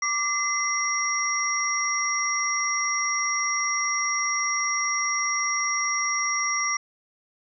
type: tone cluster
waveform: sine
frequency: 1174 / 2045 / 5650 Hz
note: D6 / C7 / F8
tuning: -1 / -40 / +19 cents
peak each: -27 dBFS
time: 0.02-6.77 s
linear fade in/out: 5 ms
effects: none